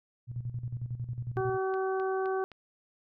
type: tone with tremolo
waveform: sine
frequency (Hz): 121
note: B2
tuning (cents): -35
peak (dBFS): -31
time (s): 0.27-1.58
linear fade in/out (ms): 50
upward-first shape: square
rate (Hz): 11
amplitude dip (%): 70
type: harmonic tone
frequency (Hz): 380.6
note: F#4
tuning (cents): +49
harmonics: 1 / 2 / 3 / 4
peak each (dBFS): -29 / -35 / -39 / -41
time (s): 1.37-2.44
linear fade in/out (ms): 0
type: click train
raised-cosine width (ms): 0.3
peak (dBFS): -33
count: 4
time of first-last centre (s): 1.74-2.517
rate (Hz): 3.86
effects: none